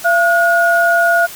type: tone pair together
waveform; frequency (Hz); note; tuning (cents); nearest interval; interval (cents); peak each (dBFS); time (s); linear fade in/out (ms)
sine; 682 / 1445.1; F5 / F#6; -41 / -41; octave + minor second; 1300; -12; 0.04-1.27; 20
effects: white hiss -32 dBFS RMS until 1.35 s